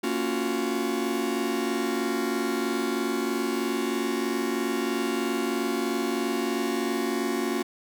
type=chord; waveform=45% pulse; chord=Gb major seventh; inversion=first; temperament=just; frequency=231.2 / 277.5 / 346.9 / 370 Hz; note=Bb3 / Db4 / F4 / Gb4; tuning=-14 / +2 / -12 / 0 cents; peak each=-31 dBFS; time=0.03-7.63 s; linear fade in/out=10 ms; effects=none